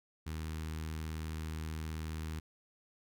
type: tone with notch filter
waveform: sawtooth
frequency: 78.8 Hz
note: D#2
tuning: 23 cents sharp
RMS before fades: -40 dBFS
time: 0.26-2.4 s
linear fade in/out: 10 ms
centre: 610 Hz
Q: 0.94
effects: none